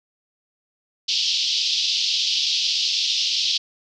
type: band-pass noise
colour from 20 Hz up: white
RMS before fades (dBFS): -22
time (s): 1.08-3.58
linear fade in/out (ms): 10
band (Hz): 2900 to 5300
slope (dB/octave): 48
effects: none